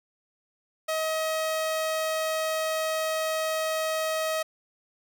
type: tone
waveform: sawtooth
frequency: 634 Hz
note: D#5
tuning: 32 cents sharp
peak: -22 dBFS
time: 0.88-4.43 s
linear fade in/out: 10 ms
effects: none